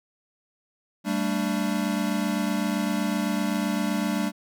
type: chord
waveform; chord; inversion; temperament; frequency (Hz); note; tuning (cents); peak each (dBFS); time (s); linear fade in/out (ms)
square; G suspended second; none; equal with one note detuned; 196 / 223.8 / 293.7; G3 / A3 / D4; 0 / +30 / 0; -28 / -29 / -30; 1.04-4.32; 50
effects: none